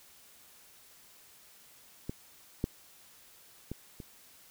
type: clicks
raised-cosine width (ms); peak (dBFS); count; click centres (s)
3; -22 / -16 / -24 / -30; 4; 2.095 / 2.641 / 3.716 / 4.002
effects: white hiss -58 dBFS RMS until 4.5 s